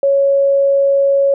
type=tone; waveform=sine; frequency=554.4 Hz; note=C#5; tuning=in tune; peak=-9 dBFS; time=0.03-1.34 s; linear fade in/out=2 ms; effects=none